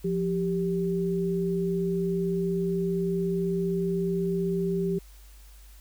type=tone pair together; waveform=sine; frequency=174.61 / 392 Hz; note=F3 / G4; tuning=0 / 0 cents; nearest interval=octave + major second; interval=1400 cents; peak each=-27 dBFS; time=0.04-4.99 s; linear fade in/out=10 ms; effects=added 50 Hz sine -47 dBFS peak until 5.8 s + white hiss -57 dBFS RMS until 5.8 s